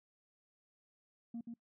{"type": "tone with echo", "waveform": "sine", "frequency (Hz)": 233.1, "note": "A#3", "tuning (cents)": 0, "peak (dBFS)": -38, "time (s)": [1.34, 1.41], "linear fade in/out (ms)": 5, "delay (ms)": 130, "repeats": 1, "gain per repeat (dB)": -4, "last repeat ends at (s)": 1.54, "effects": ["noise-tail reverb RT60 0.1 s tail -24 dB re dry", "tanh soft clip ceiling -38 dBFS"]}